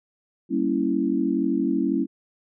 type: chord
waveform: sine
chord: G diminished seventh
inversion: none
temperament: equal with one note detuned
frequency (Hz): 195.32 / 233.1 / 277.2 / 329.6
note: G3 / Bb3 / Db4 / Fb4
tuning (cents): -6 / 0 / 0 / 0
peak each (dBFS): -28 / -27 / -24 / -25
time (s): 0.49-2.07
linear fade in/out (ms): 50
effects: none